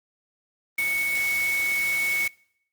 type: tone in noise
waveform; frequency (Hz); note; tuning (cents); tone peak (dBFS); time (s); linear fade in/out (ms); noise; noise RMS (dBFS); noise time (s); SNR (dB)
sine; 2217; C#7; 0; -22; 0.78-2.28; 5; white; -34; 0.78-2.28; +9
effects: noise-tail reverb RT60 0.7 s tail -25 dB re dry + Opus 32 kbps